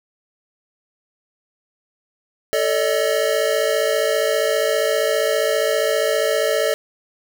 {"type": "tone cluster", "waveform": "square", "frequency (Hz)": [441.4, 572, 627], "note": ["A4", "D5", "D#5"], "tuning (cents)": [5, -46, 13], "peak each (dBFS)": -22, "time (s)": [2.53, 6.74], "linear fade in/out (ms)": 0, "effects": []}